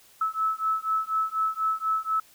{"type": "beating tone pair", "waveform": "sine", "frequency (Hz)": [1301, 1305.1], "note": ["E6", "E6"], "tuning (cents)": [-23, -18], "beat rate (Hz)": 4.1, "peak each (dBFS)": -27, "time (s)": [0.21, 2.2], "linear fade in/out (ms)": 5, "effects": ["white hiss -56 dBFS RMS until 2.34 s"]}